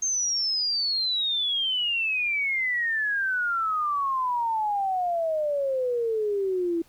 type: exponential sweep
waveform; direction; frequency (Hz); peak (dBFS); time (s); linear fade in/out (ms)
sine; down; 6410 to 329.4; -23; 0.02-6.82; 5
effects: pink hiss -59 dBFS RMS until 6.88 s